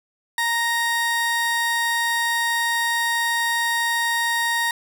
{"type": "tone pair together", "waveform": "30% pulse", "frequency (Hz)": [932.3, 1864.6], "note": ["A#5", "A#6"], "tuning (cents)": [0, 0], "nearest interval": "octave", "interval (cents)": 1200, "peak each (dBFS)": -21, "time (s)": [0.38, 4.71], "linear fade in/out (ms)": 2, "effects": []}